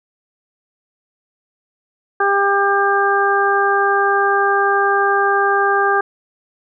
harmonic tone, 398.7 Hz, G4, 29 cents sharp, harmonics 1 / 2 / 3 / 4, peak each -18 / -18 / -18 / -18 dBFS, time 2.2-6.01 s, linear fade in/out 5 ms, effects none

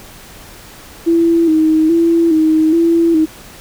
sine tone with vibrato, 324.5 Hz, E4, 27 cents flat, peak -8 dBFS, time 1.06-3.26 s, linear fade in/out 20 ms, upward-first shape square, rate 1.2 Hz, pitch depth 52 cents each way, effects pink hiss -37 dBFS RMS until 3.6 s

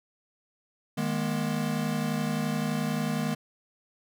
square chord, D# suspended fourth, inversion none, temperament equal with one note detuned, 155.56 / 207.7 / 239.1 Hz, D#3 / G#3 / A#3, 0 / 0 / +44 cents, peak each -32 dBFS, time 0.97-3.35 s, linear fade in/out 10 ms, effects none

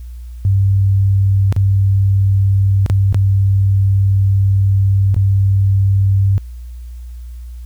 sine tone with dropouts, 97.9 Hz, G2, 2 cents flat, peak -9 dBFS, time 0.45-6.38 s, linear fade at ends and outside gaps 0 ms, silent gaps 1.525-1.564 / 2.862-2.899 / 3.126-3.145 / 5.144-5.164 s, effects added 60 Hz sine -27 dBFS peak until 7.65 s + white hiss -54 dBFS RMS until 7.65 s

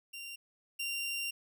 sawtooth tone pair in turn, 2772 / 2772 Hz, F7 / F7, -14 / -14 cents, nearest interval unison, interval 0 cents, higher neither, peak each -39 / -31 dBFS, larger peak second, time 0.13-0.36 / 0.79-1.31 s, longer second, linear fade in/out 10 ms, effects none

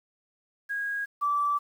sine tone pair in turn, 1641 / 1160.4 Hz, G#6 / D6, -21 / -21 cents, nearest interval tritone, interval 600 cents, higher first, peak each -28 / -23 dBFS, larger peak second, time 0.69-1.06 / 1.21-1.59 s, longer second, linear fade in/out 20 ms, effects 9-bit

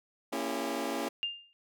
20% pulse chord, A# diminished seventh, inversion none, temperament just, 233.1 / 279.7 / 335.6 / 402.8 Hz, A#3 / C#4 / E4 / G4, 0 / +16 / +31 / +47 cents, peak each -34 / -31 / -33 / -34 dBFS, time 0.32-1.09 s, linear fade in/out 10 ms
sine tone with exponential decay, 2805 Hz, F7, 7 cents sharp, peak -27 dBFS, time 1.23-1.53 s, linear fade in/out 0 ms, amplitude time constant 65 ms
effects none

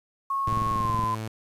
sine tone with pitch glide, 1094 to 1020.7 Hz, C#6 to C6, -23 to -43 cents, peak -24 dBFS, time 0.3-1.15 s, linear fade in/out 5 ms, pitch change -120 cents, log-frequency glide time 0.72-0.98 s
sawtooth tone, 110 Hz, A2, in tune, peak -27 dBFS, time 0.47-1.28 s, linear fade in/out 5 ms
click train, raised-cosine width 5 ms, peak -20 dBFS, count 13, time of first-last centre 0.48-1.038 s, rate 21.5 Hz
effects resampled to 32000 Hz + 9-bit

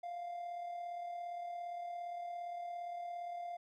triangle tone with amplitude modulation, 698.5 Hz, F5, in tune, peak -36 dBFS, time 0.03-3.57 s, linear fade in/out 10 ms, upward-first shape sine, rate 37.4 Hz, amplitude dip 45%, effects tanh soft clip ceiling -33 dBFS

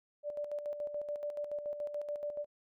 sine tone with tremolo, 587.3 Hz, D5, in tune, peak -34 dBFS, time 0.23-2.46 s, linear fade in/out 50 ms, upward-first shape square, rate 7 Hz, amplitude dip 55%, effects none

